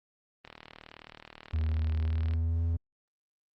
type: click train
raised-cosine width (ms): 0.3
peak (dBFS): -29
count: 74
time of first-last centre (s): 0.45-2.336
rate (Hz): 38.7
type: tone with pitch glide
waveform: triangle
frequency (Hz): 79 to 83.46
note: D#2 to E2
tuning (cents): +27 to +22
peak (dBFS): -24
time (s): 1.53-2.77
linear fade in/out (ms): 10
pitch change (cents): +95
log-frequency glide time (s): 1.99-2.65
effects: Opus 24 kbps